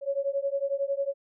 sine beating tone pair, 550 / 561 Hz, C#5 / C#5, -14 / +21 cents, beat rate 11 Hz, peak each -29 dBFS, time 0.01-1.14 s, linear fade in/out 50 ms, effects none

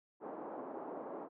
pink band-pass noise, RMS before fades -45 dBFS, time 0.2-1.29 s, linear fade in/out 50 ms, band 280 to 980 Hz, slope 24 dB/octave, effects none

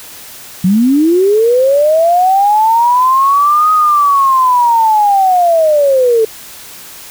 sine linear two-way sweep, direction up then down, 174.61 to 1258 to 433.9 Hz, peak -6 dBFS, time 0.64-6.25 s, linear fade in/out 5 ms, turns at 3.72 s, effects white hiss -32 dBFS RMS until 7.1 s

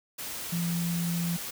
sine tone in noise, 171 Hz, F3, 36 cents flat, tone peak -27 dBFS, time 0.52-1.37 s, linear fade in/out 10 ms, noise white, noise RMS -37 dBFS, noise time 0.18-1.51 s, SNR +7 dB, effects none

